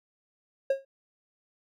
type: tone with exponential decay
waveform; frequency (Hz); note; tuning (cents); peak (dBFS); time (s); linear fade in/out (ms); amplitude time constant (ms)
triangle; 542; C#5; -39; -17; 0.7-0.85; 5; 31
effects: none